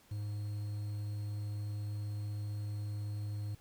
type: tone with quantisation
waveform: triangle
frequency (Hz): 103.83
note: G#2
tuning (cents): 0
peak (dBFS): -34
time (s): 0.11-3.55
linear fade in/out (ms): 5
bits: 10
effects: pink hiss -64 dBFS RMS until 3.6 s